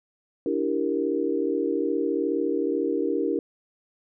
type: chord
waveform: sine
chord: E half-diminished seventh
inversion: third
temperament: equal with one note detuned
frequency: 290.3 / 329.6 / 392 / 466.2 Hz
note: D4 / E4 / G4 / Bb4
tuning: -20 / 0 / 0 / 0 cents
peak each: -28 dBFS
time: 0.46-3.39 s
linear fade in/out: 2 ms
effects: none